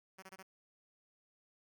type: tone bursts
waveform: 5% pulse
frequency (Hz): 190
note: F#3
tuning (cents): +46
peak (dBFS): -39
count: 4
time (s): 0.18-0.429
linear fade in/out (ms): 10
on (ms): 45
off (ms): 23
effects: none